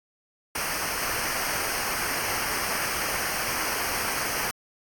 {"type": "noise with comb filter", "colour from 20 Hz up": "pink", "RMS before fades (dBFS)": -29, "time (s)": [0.55, 4.51], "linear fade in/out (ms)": 5, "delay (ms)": 0.27, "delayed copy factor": -0.8, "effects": ["AAC 64 kbps"]}